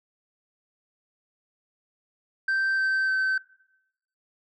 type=tone with pitch steps; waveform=sine; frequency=1562 / 1550.3 / 1538.7 Hz; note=G6 / G6 / G6; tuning=-7 / -20 / -33 cents; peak=-19 dBFS; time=2.48-3.38 s; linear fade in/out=5 ms; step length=300 ms; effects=noise-tail reverb RT60 0.8 s tail -21 dB re dry + tanh soft clip ceiling -21 dBFS